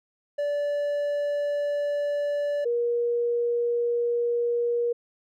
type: tone pair in turn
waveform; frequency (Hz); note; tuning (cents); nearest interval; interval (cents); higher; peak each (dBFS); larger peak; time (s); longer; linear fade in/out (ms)
triangle / sine; 580 / 475.5; D5 / A#4; -22 / +34; minor third; 344; first; -22; neither; 0.38-2.65 / 2.65-4.93; second; 10
effects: none